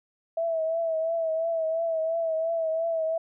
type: tone with vibrato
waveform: sine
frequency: 653 Hz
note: E5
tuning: 17 cents flat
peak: -24 dBFS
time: 0.37-3.18 s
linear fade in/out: 5 ms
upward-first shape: triangle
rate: 2.9 Hz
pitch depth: 51 cents each way
effects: none